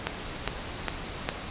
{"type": "click train", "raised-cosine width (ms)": 0.3, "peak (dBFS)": -10, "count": 4, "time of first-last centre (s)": [0.07, 1.29], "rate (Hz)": 2.46, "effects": ["pink hiss -37 dBFS RMS until 1.5 s", "resampled to 8000 Hz"]}